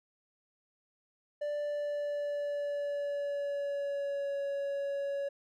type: tone with pitch glide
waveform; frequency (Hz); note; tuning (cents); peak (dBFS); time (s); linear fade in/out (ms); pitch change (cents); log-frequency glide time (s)
triangle; 587.3 to 560.5; D5 to C#5; 0 to +19; -30; 1.41-5.29; 10; -81; 1.57-4.37
effects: none